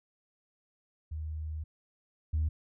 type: tone pair in turn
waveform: sine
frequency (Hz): 77.78 / 77.78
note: D#2 / D#2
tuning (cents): 0 / 0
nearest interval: unison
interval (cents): 0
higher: neither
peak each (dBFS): -34 / -25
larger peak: second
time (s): 1.11-1.64 / 2.33-2.49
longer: first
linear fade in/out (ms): 10
effects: tanh soft clip ceiling -23 dBFS